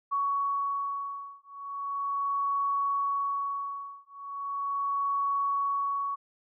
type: beating tone pair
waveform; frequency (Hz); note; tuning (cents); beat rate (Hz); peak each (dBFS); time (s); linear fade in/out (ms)
sine; 1119 / 1119.38; C#6 / C#6; +16 / +17; 0.38; -31; 0.11-6.16; 20
effects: none